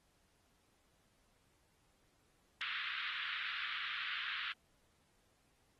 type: band-pass noise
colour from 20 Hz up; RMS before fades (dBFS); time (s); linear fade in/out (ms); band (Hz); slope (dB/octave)
pink; -42; 2.61-4.52; 0; 1300 to 3700; 48
effects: pink hiss -75 dBFS RMS until 5.79 s + AAC 32 kbps